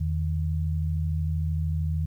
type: tone pair together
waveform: sine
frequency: 82.41 / 155.57 Hz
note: E2 / D#3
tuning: 0 / 0 cents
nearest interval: major seventh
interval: 1100 cents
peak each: -25 / -29 dBFS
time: 0-2.06 s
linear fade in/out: 10 ms
effects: 10-bit